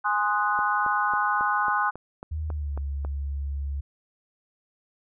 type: chord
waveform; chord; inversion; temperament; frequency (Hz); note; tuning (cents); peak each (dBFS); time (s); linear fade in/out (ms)
sine; Ab dominant seventh; none; equal; 830.6 / 1046.5 / 1244.5 / 1480; Ab5 / C6 / Eb6 / Gb6; 0 / 0 / 0 / 0; -27; 0.04-1.91; 20
type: click train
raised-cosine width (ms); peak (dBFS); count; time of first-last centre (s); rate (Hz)
1; -23; 10; 0.59-3.049; 3.66
type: tone with pitch glide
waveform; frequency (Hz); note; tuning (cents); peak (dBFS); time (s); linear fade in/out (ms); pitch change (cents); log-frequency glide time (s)
sine; 77.78 to 70.1; D#2 to C#2; 0 to +20; -27; 2.31-3.81; 10; -180; 2.46-2.76
effects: none